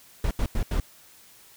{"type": "noise bursts at uneven times", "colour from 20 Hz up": "brown", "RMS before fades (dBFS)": -24, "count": 4, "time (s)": [[0.24, 0.31], [0.39, 0.46], [0.55, 0.63], [0.71, 0.8]], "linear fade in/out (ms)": 2, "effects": ["white hiss -53 dBFS RMS until 1.56 s"]}